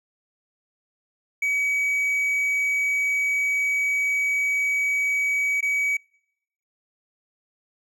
triangle tone with dropouts, 2271 Hz, C#7, 41 cents sharp, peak -19 dBFS, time 1.42-5.97 s, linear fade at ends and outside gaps 5 ms, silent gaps 5.608-5.626 s, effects noise-tail reverb RT60 0.8 s tail -26 dB re dry

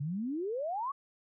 sine exponential sweep, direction up, 135.2 to 1153 Hz, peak -32 dBFS, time 0-0.92 s, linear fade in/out 10 ms, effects none

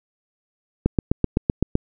click train, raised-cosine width 3 ms, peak -4 dBFS, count 8, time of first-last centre 0.86-1.754 s, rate 7.83 Hz, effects none

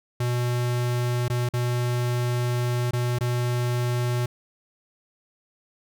square tone with dropouts, 122.1 Hz, B2, 19 cents flat, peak -23 dBFS, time 0.2-4.26 s, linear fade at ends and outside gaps 5 ms, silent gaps 1.282-1.299 / 1.49-1.536 / 2.91-2.932 / 3.187-3.208 s, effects none

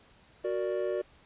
triangle chord, Gb augmented, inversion none, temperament equal, 370 / 466.2 / 587.3 Hz, Gb4 / Bb4 / D5, 0 / 0 / 0 cents, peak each -30 / -33 / -31 dBFS, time 0.44-1.02 s, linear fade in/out 10 ms, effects pink hiss -60 dBFS RMS until 1.25 s + resampled to 8000 Hz

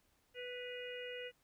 harmonic tone with a mistuned harmonic, 493.9 Hz, B4, in tune, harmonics 1 / 3 / 4 / 5 / 6, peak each -45 / -54 / -51 / -53 / -50 dBFS, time 0.34-1.32 s, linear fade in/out 50 ms, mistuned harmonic 6, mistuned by -54 cents, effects pink hiss -75 dBFS RMS until 1.43 s

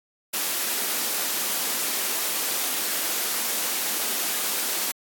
white high-pass noise, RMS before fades -26 dBFS, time 0.33-4.92 s, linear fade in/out 10 ms, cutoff 210 Hz, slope 24 dB/octave, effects AAC 64 kbps

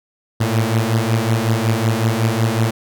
sawtooth beating tone pair, 109.9 / 115.3 Hz, A2 / A#2, -2 / -19 cents, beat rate 5.4 Hz, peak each -14 dBFS, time 0.4-2.71 s, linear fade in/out 10 ms, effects none

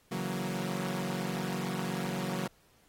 sawtooth chord, F# dominant seventh, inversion second, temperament equal, 138.59 / 164.81 / 185 / 233.1 Hz, C#3 / E3 / F#3 / A#3, 0 / 0 / 0 / 0 cents, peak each -36 / -36 / -31 / -35 dBFS, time 0.11-2.48 s, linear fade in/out 10 ms, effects pink hiss -66 dBFS RMS until 2.88 s + AAC 48 kbps

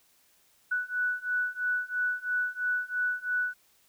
sine beating tone pair, 1480 / 1483 Hz, F#6 / F#6, 0 / +4 cents, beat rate 3 Hz, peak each -31 / -30 dBFS, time 0.71-3.54 s, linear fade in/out 10 ms, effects white hiss -65 dBFS RMS until 3.88 s

